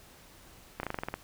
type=slowing click train; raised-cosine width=0.5 ms; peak=-18 dBFS; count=9; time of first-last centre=0.8-1.14 s; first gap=32 ms; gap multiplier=1.08; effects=pink hiss -55 dBFS RMS until 1.23 s